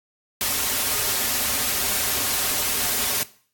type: noise with comb filter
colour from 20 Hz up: white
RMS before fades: -23 dBFS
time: 0.41-3.23 s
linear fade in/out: 0 ms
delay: 6 ms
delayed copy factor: -0.6
effects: noise-tail reverb RT60 0.5 s tail -19 dB re dry + AAC 64 kbps